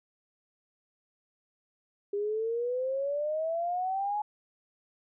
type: exponential sweep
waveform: sine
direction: up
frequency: 401.4 to 848 Hz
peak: -28 dBFS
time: 2.13-4.22 s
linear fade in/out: 5 ms
effects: none